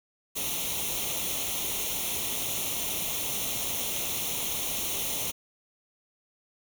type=noise with comb filter; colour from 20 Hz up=white; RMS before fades=-31 dBFS; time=0.35-5.32 s; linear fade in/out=20 ms; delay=0.31 ms; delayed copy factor=+0.75; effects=none